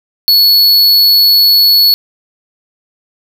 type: tone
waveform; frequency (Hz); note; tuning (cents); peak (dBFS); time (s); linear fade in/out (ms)
square; 4400; C#8; -14; -5; 0.28-1.94; 0
effects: 7-bit